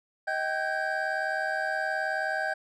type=tone cluster; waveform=triangle; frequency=631 / 773 / 1542 / 1621 Hz; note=D#5 / G5 / G6 / G#6; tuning=+24 / -24 / -29 / -42 cents; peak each=-31 dBFS; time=0.27-2.54 s; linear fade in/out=10 ms; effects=resampled to 24000 Hz